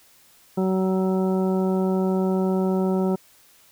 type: harmonic tone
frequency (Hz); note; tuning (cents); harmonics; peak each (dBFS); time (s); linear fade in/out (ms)
188.1; F#3; +29; 1 / 2 / 3 / 4 / 5 / 7; -21 / -24 / -31 / -34 / -36 / -40; 0.57-3.16; 10
effects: white hiss -55 dBFS RMS until 3.71 s